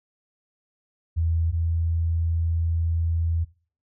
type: tone pair in turn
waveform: sine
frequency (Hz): 82.41 / 82.94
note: E2 / E2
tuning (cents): 0 / +11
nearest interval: unison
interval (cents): 11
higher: second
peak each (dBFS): -20 / -21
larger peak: first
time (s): 1.16-1.52 / 1.52-3.45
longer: second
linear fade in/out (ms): 20
effects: noise-tail reverb RT60 0.4 s tail -20 dB re dry